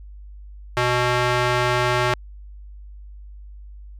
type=tone with band-pass filter; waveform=square; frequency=123.3 Hz; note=B2; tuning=2 cents flat; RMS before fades=-20 dBFS; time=0.77-2.14 s; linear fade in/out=0 ms; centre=1500 Hz; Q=0.63; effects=added 50 Hz sine -37 dBFS peak until 3.99 s